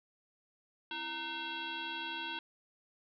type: tone with frequency modulation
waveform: sine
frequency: 2115 Hz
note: C7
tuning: 18 cents sharp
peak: -37 dBFS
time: 0.91-2.39 s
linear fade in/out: 2 ms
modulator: 594 Hz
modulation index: 2.7
effects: none